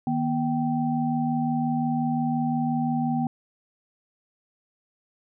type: tone cluster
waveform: sine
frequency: 155.1 / 240.8 / 777 Hz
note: D#3 / B3 / G5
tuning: -5 / -44 / -16 cents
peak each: -29 / -24 / -29 dBFS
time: 0.07-3.27 s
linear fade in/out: 2 ms
effects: none